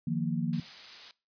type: chord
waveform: sine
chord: Eb suspended second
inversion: none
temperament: equal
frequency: 155.56 / 174.61 / 233.1 Hz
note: Eb3 / F3 / Bb3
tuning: 0 / 0 / 0 cents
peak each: -32 dBFS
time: 0.07-0.6 s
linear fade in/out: 5 ms
type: noise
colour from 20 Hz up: blue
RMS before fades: -40 dBFS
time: 0.53-1.11 s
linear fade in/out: 0 ms
effects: noise-tail reverb RT60 0.3 s tail -21 dB re dry + resampled to 11025 Hz